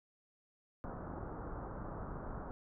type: low-pass noise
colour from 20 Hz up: pink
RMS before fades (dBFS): -44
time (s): 0.84-2.51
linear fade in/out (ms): 0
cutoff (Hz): 1400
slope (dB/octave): 48
effects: none